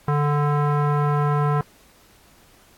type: tone with low-pass filter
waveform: square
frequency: 146.6 Hz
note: D3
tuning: 3 cents flat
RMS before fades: -20 dBFS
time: 0.08-1.61 s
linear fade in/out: 2 ms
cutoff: 1200 Hz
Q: 3.3
effects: pink hiss -54 dBFS RMS until 2.77 s + AAC 64 kbps